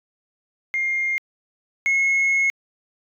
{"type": "tone pair in turn", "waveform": "sine", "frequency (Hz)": [2120, 2173], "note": ["C7", "C#7"], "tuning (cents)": [22, -35], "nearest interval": "unison", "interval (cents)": 43, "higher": "second", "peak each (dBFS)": [-19, -14], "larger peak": "second", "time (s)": [[0.74, 1.18], [1.86, 2.5]], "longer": "second", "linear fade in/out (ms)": 0, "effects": ["tanh soft clip ceiling -15 dBFS"]}